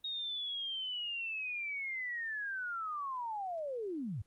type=linear sweep; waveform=sine; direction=down; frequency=3756 to 87.31 Hz; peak=-36 dBFS; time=0.04-4.22 s; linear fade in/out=5 ms; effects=pink hiss -74 dBFS RMS until 4.26 s + Opus 32 kbps